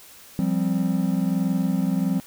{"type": "chord", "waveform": "triangle", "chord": "F suspended second", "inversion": "none", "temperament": "equal", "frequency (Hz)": [174.61, 196, 261.6], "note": ["F3", "G3", "C4"], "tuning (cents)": [0, 0, 0], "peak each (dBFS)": [-22, -22, -24], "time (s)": [0.39, 2.2], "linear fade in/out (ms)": 0, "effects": ["white hiss -47 dBFS RMS until 2.26 s"]}